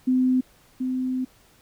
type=tone pair in turn; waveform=sine; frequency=255.8 / 256.7 Hz; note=C4 / C4; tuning=-39 / -33 cents; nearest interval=unison; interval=6 cents; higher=second; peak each=-17 / -23 dBFS; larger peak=first; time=0.07-0.41 / 0.8-1.25 s; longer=second; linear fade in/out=10 ms; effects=pink hiss -57 dBFS RMS until 1.61 s